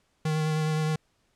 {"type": "tone with vibrato", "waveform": "square", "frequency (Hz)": 155.56, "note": "D#3", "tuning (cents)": 0, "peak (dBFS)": -25, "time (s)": [0.25, 0.96], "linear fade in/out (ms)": 5, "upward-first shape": "sine", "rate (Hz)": 9.6, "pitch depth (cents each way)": 17, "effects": ["pink hiss -70 dBFS RMS until 1.35 s", "low-pass 9000 Hz 12 dB/octave"]}